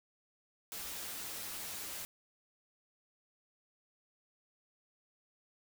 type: noise with comb filter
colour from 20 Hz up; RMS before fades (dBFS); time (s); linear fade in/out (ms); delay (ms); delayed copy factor
white; -43; 0.72-2.05; 0; 8; -0.5
effects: none